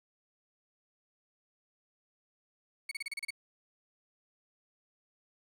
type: tone bursts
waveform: 35% pulse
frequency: 2217 Hz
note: C#7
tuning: in tune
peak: -33 dBFS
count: 8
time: 2.89-3.306 s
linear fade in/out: 5 ms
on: 24 ms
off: 32 ms
effects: low-pass 12000 Hz 12 dB/octave + 10-bit